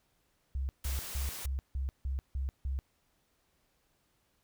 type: tone bursts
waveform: sine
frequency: 66.9 Hz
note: C2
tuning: 39 cents sharp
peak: -31 dBFS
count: 8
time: 0.55-2.79 s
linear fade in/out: 0 ms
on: 140 ms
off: 160 ms
type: noise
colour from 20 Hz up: white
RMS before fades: -42 dBFS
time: 0.84-1.46 s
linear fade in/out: 5 ms
effects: pink hiss -74 dBFS RMS until 4.43 s